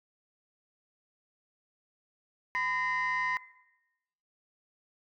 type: tone cluster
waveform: sine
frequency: 1010 / 1847 / 2061 Hz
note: B5 / A#6 / C7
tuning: +39 / -16 / -27 cents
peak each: -31 dBFS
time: 2.55-3.37 s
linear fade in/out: 0 ms
effects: noise-tail reverb RT60 0.9 s tail -19 dB re dry + tanh soft clip ceiling -23 dBFS